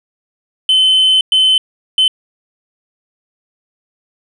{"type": "tone bursts at uneven times", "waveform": "sine", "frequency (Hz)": 3056, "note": "G7", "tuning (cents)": -45, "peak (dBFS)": -5, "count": 3, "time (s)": [[0.69, 1.21], [1.32, 1.58], [1.98, 2.08]], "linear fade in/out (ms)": 2, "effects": ["tanh soft clip ceiling -6 dBFS"]}